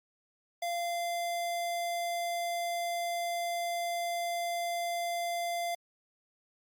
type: tone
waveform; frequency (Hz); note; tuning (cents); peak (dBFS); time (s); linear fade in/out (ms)
square; 690; F5; -21; -32; 0.62-5.75; 5
effects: Opus 48 kbps